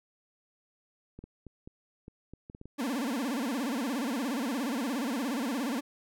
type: clicks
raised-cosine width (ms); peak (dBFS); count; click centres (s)
3; -32; 10; 1.19 / 1.24 / 1.467 / 1.675 / 2.081 / 2.336 / 2.499 / 2.549 / 2.614 / 2.656
type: tone with vibrato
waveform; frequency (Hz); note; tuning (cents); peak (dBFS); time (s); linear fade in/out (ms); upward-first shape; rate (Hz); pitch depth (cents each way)
40% pulse; 257; C4; -31; -29; 2.78-5.81; 20; sine; 17; 240
effects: none